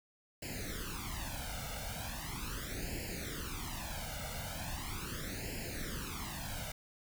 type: noise with flanger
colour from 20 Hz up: pink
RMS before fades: -41 dBFS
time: 0.42-6.72 s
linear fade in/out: 5 ms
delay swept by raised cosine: 0.41 to 1.41 ms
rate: 0.39 Hz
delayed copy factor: +0.95
effects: none